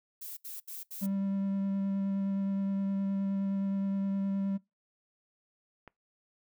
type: noise bursts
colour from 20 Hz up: violet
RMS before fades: -42 dBFS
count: 4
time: 0.21-1.066 s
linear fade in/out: 10 ms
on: 160 ms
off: 72 ms
type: tone with vibrato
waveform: triangle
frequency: 196 Hz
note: G3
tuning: in tune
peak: -27 dBFS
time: 1.01-4.58 s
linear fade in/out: 20 ms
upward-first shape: sine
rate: 9.6 Hz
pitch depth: 10 cents each way
type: click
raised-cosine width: 0.5 ms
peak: -33 dBFS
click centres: 5.877 s
effects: noise-tail reverb RT60 0.2 s tail -23 dB re dry